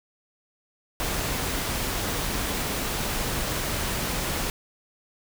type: noise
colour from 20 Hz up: pink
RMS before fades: -28 dBFS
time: 1-4.5 s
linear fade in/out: 0 ms
effects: none